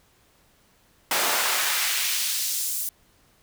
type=noise with high-pass filter sweep; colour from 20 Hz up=pink; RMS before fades=-25 dBFS; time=1.11-2.89 s; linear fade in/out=2 ms; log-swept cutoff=510 to 9700 Hz; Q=0.84; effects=pink hiss -61 dBFS RMS until 3.42 s